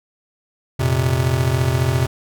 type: chord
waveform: square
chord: F suspended fourth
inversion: none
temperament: just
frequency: 87.31 / 116.41 / 130.96 Hz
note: F2 / Bb2 / C3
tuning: 0 / -2 / +2 cents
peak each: -23 / -22 / -19 dBFS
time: 0.79-2.07 s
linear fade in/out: 10 ms
effects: none